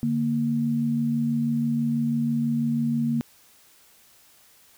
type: tone pair together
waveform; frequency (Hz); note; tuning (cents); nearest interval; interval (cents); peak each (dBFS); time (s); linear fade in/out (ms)
sine; 146.98 / 233.1; D3 / A#3; +2 / 0; minor sixth; 798; -28 / -22; 0.03-3.21; 0
effects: white hiss -56 dBFS RMS until 4.77 s